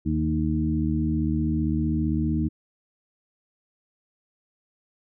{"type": "harmonic tone with a mistuned harmonic", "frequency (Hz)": 77.78, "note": "D#2", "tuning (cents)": 0, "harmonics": [1, 2, 3, 4], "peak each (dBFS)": [-27, -27, -27, -27], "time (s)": [0.05, 2.49], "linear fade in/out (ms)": 20, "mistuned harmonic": 3, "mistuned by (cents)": -18, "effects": []}